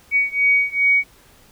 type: beating tone pair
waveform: sine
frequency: 2249 / 2251.5 Hz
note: C#7 / C#7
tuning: +24 / +26 cents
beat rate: 2.5 Hz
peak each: -17 / -18 dBFS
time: 0.11-1.04 s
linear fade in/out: 50 ms
effects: pink hiss -51 dBFS RMS until 1.51 s